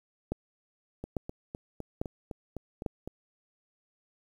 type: two click trains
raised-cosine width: 2 ms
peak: -24 / -17 dBFS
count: 9 / 4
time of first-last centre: 1.04-3.076 / 0.32-2.862 s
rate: 3.93 / 1.18 Hz
effects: 9-bit